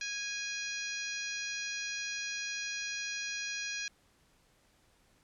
harmonic tone, 826 Hz, G#5, 10 cents flat, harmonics 2 / 3 / 4 / 5 / 6 / 7 / 8, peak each -41 / -40 / -47 / -44 / -47 / -43 / -48 dBFS, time 0.01-3.88 s, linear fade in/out 2 ms, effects pink hiss -68 dBFS RMS until 5.23 s + low-pass 11000 Hz 12 dB/octave

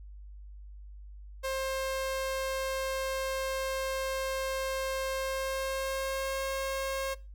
sawtooth tone with pitch glide, 531 to 538.1 Hz, C5 to C5, +25 to +48 cents, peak -27 dBFS, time 1.43-7.15 s, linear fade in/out 20 ms, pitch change +23 cents, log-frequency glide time 5.13-6.47 s, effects noise-tail reverb RT60 0.3 s tail -21 dB re dry + added 50 Hz sine -44 dBFS peak until 7.34 s

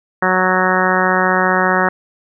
harmonic tone, 185 Hz, F#3, in tune, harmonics 1 / 2 / 3 / 4 / 5 / 6 / 7 / 8 / 9 / 10, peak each -21 / -21 / -21 / -21 / -21 / -21 / -21 / -21 / -21 / -21 dBFS, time 0.22-1.89 s, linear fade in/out 5 ms, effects none

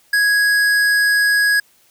sine tone with tanh clipping, 1661.2 Hz, G#6, in tune, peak -14 dBFS, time 0.13-1.6 s, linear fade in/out 5 ms, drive 16 dB, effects white hiss -55 dBFS RMS until 1.9 s

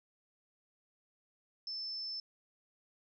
sine tone, 5280 Hz, E8, 2 cents sharp, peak -38 dBFS, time 1.67-2.2 s, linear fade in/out 2 ms, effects none

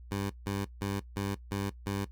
15% pulse tone bursts, 99.3 Hz, G2, 23 cents sharp, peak -25 dBFS, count 6, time 0.11-2.05 s, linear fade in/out 10 ms, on 190 ms, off 160 ms, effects noise-tail reverb RT60 0.1 s tail -18 dB re dry + added 60 Hz sine -46 dBFS peak until 2.11 s

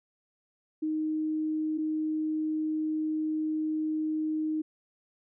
sine tone pair in turn, 311.1 / 311.1 Hz, D#4 / D#4, 0 / 0 cents, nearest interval unison, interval 0 cents, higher neither, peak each -27 dBFS, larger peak neither, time 0.82-1.78 / 1.78-4.62 s, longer second, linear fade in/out 10 ms, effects none

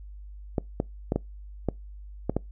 clicks, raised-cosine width 2 ms, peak -11 dBFS, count 7, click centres 0.582 / 0.801 / 1.121 / 1.16 / 1.687 / 2.296 / 2.366 s, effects noise-tail reverb RT60 0.2 s tail -25 dB re dry + added 50 Hz sine -40 dBFS peak until 2.51 s

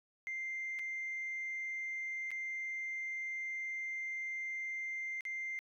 sine tone with dropouts, 2093 Hz, C7, in tune, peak -36 dBFS, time 0.27-5.59 s, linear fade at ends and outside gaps 0 ms, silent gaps 0.789-0.793 / 2.306-2.315 / 5.208-5.252 s, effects tanh soft clip ceiling -34 dBFS

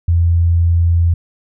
sine tone, 84.9 Hz, F2, 48 cents flat, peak -9 dBFS, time 0.08-1.14 s, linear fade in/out 5 ms, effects none

